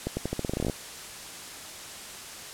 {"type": "accelerating click train", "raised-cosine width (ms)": 2, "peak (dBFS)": -15, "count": 15, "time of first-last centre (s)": [0.07, 0.698], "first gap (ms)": 100, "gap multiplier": 0.86, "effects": ["white hiss -41 dBFS RMS until 2.53 s", "low-pass 10000 Hz 12 dB/octave"]}